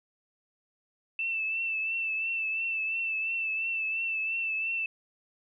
sine tone with vibrato, 2656 Hz, E7, 12 cents sharp, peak -28 dBFS, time 1.19-4.86 s, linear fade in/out 2 ms, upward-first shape triangle, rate 2.9 Hz, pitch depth 42 cents each way, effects none

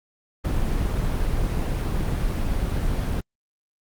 brown noise, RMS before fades -23 dBFS, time 0.44-3.21 s, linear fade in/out 10 ms, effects Opus 24 kbps

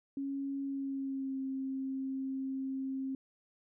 sine tone with pitch glide, 275.8 to 266.7 Hz, C#4 to C4, -9 to +33 cents, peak -34 dBFS, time 0.17-3.15 s, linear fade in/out 2 ms, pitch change -58 cents, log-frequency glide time 0.63-1.4 s, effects none

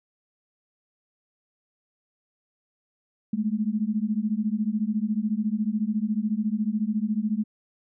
sine beating tone pair, 206.9 / 220.9 Hz, G#3 / A3, -6 / +7 cents, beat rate 14 Hz, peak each -26 dBFS, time 3.33-7.44 s, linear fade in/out 5 ms, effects none

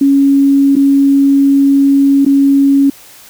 sine tone with dropouts, 277.2 Hz, C#4, in tune, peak -5 dBFS, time 0.01-2.9 s, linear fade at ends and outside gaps 5 ms, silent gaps 0.756-0.764 / 2.25-2.262 s, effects white hiss -38 dBFS RMS until 3.29 s

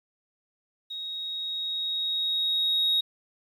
sine tone with level ramp, 3770 Hz, A#7, 19 cents sharp, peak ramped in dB -33 to -19 dBFS, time 0.9-3.01 s, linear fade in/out 10 ms, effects tanh soft clip ceiling -18 dBFS + 10-bit

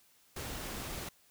pink noise, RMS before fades -41 dBFS, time 0.36-1.09 s, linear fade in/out 5 ms, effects white hiss -66 dBFS RMS until 1.3 s

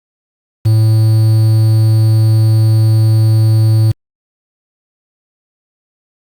triangle tone with quantisation, 110 Hz, A2, in tune, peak -4 dBFS, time 0.65-3.92 s, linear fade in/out 10 ms, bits 5, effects Opus 48 kbps

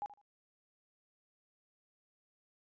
sine tone with echo, 822 Hz, G#5, 18 cents flat, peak -36 dBFS, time 0.02-0.06 s, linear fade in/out 0 ms, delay 77 ms, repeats 2, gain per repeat -15 dB, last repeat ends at 0.214 s, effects resampled to 16000 Hz

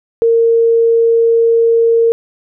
sine tone, 460.1 Hz, A#4, 23 cents flat, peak -7 dBFS, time 0.22-2.12 s, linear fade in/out 0 ms, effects none

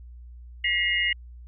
sine tone cluster, 1937 / 2122 / 2858 Hz, B6 / C7 / F7, -34 / +24 / +39 cents, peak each -26 dBFS, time 0.64-1.13 s, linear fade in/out 5 ms, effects added 60 Hz sine -41 dBFS peak until 1.47 s

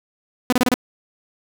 sawtooth tone bursts, 249.7 Hz, B3, 19 cents sharp, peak -10 dBFS, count 5, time 0.5-0.741 s, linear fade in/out 0 ms, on 25 ms, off 29 ms, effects none

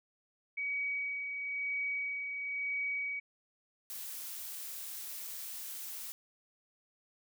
sine tone with tremolo, 2264 Hz, C#7, 36 cents sharp, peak -32 dBFS, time 0.57-3.2 s, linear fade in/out 10 ms, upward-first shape sine, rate 1 Hz, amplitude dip 40%
blue noise, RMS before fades -43 dBFS, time 3.9-6.12 s, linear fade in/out 0 ms
effects none

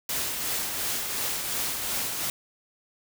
white noise with tremolo, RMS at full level -28 dBFS, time 0.09-2.3 s, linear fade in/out 2 ms, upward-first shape triangle, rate 2.8 Hz, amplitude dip 40%, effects none

